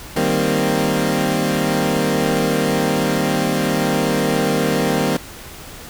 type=chord; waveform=20% pulse; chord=C minor seventh; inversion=first; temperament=equal with one note detuned; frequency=155.56 / 196 / 233.1 / 260.7 Hz; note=Eb3 / G3 / Bb3 / C4; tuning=0 / 0 / 0 / -6 cents; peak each=-17 dBFS; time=0.16-5.17 s; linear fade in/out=5 ms; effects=pink hiss -36 dBFS RMS until 5.89 s